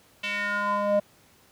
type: tone with band-pass filter sweep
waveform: square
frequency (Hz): 204.6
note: G#3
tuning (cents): -26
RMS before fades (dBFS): -26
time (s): 0.23-1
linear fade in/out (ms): 10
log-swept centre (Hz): 2800 to 570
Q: 3.9
effects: pink hiss -58 dBFS RMS until 1.51 s + high-pass 80 Hz 12 dB/octave